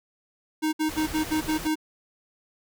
square tone bursts, 311.1 Hz, D#4, in tune, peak -23 dBFS, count 7, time 0.62-1.756 s, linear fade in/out 20 ms, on 110 ms, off 61 ms
pink noise, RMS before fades -36 dBFS, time 0.89-1.67 s, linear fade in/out 0 ms
effects none

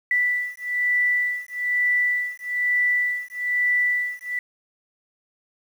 sine beating tone pair, 1972 / 1973.1 Hz, B6 / B6, -3 / -2 cents, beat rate 1.1 Hz, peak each -23 dBFS, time 0.11-4.39 s, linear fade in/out 2 ms, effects 8-bit

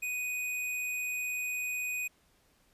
square tone, 2489 Hz, D#7, in tune, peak -33 dBFS, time 0.02-2.08 s, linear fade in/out 10 ms, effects pink hiss -68 dBFS RMS until 2.73 s + resampled to 32000 Hz

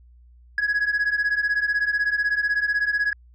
sine beating tone pair, 1661.2 / 1677.2 Hz, G#6 / G#6, 0 / +17 cents, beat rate 16 Hz, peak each -22 / -20 dBFS, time 0.58-3.13 s, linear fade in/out 2 ms, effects tanh soft clip ceiling -17 dBFS + added 60 Hz sine -48 dBFS peak until 3.34 s

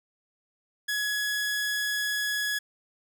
sawtooth tone, 1683 Hz, G#6, 23 cents sharp, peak -23 dBFS, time 0.88-2.59 s, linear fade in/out 10 ms, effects none

